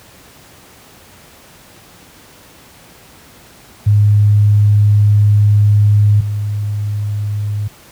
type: tone pair in turn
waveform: sine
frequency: 103.83 / 103.83 Hz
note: G#2 / G#2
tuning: 0 / 0 cents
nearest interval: unison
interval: 0 cents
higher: neither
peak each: -6 / -15 dBFS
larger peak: first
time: 3.86-6.21 / 6.21-7.68 s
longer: first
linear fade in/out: 10 ms
effects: pink hiss -42 dBFS RMS until 7.91 s + high-pass 60 Hz 12 dB/octave